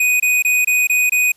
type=tone bursts; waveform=square; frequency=2489 Hz; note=D#7; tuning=in tune; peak=-13 dBFS; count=6; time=0-1.32 s; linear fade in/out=5 ms; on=200 ms; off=24 ms; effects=white hiss -56 dBFS RMS until 1.36 s + resampled to 32000 Hz